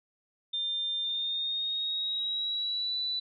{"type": "tone with pitch glide", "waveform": "sine", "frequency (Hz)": [3600, 3971], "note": ["A7", "B7"], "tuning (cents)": [39, 9], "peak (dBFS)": -29, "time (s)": [0.53, 3.2], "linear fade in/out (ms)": 10, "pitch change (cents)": 170, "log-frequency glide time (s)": [1.02, 2.96], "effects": []}